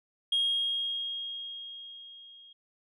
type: tone with level ramp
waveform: sine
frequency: 3259 Hz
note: G#7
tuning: 33 cents flat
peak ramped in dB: -22 to -51 dBFS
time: 0.32-2.53 s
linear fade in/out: 5 ms
effects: tanh soft clip ceiling -21 dBFS